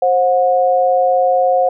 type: tone pair together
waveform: sine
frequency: 530 / 726.4 Hz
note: C5 / F#5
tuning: +22 / -32 cents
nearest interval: perfect fourth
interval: 546 cents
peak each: -13 dBFS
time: 0.02-1.69 s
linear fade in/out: 5 ms
effects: none